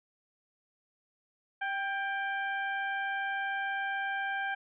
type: harmonic tone with a mistuned harmonic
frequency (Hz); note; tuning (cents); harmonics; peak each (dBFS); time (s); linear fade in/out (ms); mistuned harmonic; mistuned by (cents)
784; G5; 0; 1 / 2 / 3 / 4; -35 / -33 / -43 / -48; 1.61-4.55; 10; 2; +26
effects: none